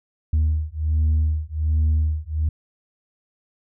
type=beating tone pair; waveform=sine; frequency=76.9 / 78.2 Hz; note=D#2 / D#2; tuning=-20 / +9 cents; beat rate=1.3 Hz; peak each=-19 dBFS; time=0.33-2.49 s; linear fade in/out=5 ms; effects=tanh soft clip ceiling -14 dBFS

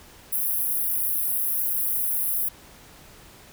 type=high-pass noise; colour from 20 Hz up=white; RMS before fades=-25 dBFS; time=0.32-2.49 s; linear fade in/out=10 ms; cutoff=10000 Hz; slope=96 dB/octave; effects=pink hiss -49 dBFS RMS until 3.52 s

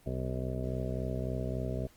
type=harmonic tone; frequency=63.6 Hz; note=C2; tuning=48 cents flat; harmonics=1 / 2 / 3 / 4 / 6 / 7 / 8 / 9 / 10; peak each=-37 / -36 / -41 / -41 / -42 / -44 / -46 / -47 / -42 dBFS; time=0.06-1.87 s; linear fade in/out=5 ms; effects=pink hiss -62 dBFS RMS until 1.96 s + Opus 24 kbps

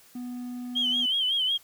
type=tone; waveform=triangle; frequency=246.5 Hz; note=B3; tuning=3 cents flat; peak=-31 dBFS; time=0.15-1.06 s; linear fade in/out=5 ms
type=tone with vibrato; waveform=sine; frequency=3136 Hz; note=G7; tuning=in tune; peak=-22 dBFS; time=0.75-1.58 s; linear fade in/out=20 ms; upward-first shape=sine; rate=5.4 Hz; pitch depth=87 cents each way
effects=tanh soft clip ceiling -17 dBFS + white hiss -56 dBFS RMS until 1.63 s

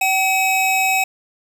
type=tone pair together; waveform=square; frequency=762.5 / 2562 Hz; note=G5 / E7; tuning=-48 / -50 cents; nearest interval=octave + major sixth; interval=2098 cents; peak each=-19 / -18 dBFS; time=0.01-1.04 s; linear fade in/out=5 ms; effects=none

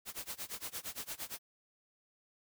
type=noise with tremolo; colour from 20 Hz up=white; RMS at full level=-40 dBFS; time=0.05-1.39 s; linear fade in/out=50 ms; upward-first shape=sine; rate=8.7 Hz; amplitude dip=95%; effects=none

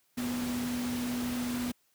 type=tone in noise; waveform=sine; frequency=244.8 Hz; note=B3; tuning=15 cents flat; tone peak=-31 dBFS; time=0.17-1.72 s; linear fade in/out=10 ms; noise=pink; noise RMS=-39 dBFS; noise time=0.17-1.72 s; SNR=+5 dB; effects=white hiss -71 dBFS RMS until 1.94 s + high-pass 80 Hz 12 dB/octave

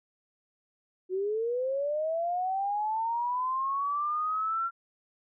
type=linear sweep; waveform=sine; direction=up; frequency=362.2 to 1372 Hz; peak=-27 dBFS; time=1.09-4.71 s; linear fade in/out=50 ms; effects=none

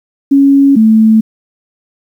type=tone pair in turn; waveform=sine; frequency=277.2 / 220 Hz; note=C#4 / A3; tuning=0 / 0 cents; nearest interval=major third; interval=400 cents; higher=first; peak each=-3 dBFS; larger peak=neither; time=0.31-0.76 / 0.76-1.21 s; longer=neither; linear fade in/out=10 ms; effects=7-bit

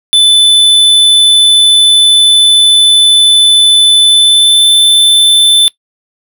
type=tone with pitch glide; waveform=square; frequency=3507 to 3531 Hz; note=A7 to A7; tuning=-6 to +5 cents; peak=-3 dBFS; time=0.13-5.68 s; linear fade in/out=0 ms; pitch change=+11 cents; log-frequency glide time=4.03-4.65 s; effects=noise-tail reverb RT60 0.1 s tail -21 dB re dry

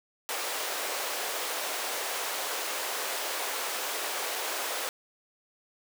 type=high-pass noise; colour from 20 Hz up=pink; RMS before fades=-33 dBFS; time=0.29-4.89 s; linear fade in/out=0 ms; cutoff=450 Hz; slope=24 dB/octave; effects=none

